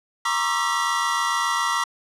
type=tone cluster; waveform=square; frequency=943 / 1085 / 1172 / 1337 / 1943 Hz; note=A#5 / C#6 / D6 / E6 / B6; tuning=+20 / -37 / -4 / +24 / -29 cents; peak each=-28 dBFS; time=0.25-1.84 s; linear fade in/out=5 ms; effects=low-pass 9000 Hz 12 dB/octave